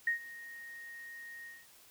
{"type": "tone with ADSR envelope", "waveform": "sine", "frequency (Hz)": 1864.7, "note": "A#6", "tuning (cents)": 0, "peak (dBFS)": -26, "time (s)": [0.07, 1.67], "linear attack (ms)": 4, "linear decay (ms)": 110, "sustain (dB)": -19, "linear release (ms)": 210, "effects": ["white hiss -60 dBFS RMS until 1.9 s"]}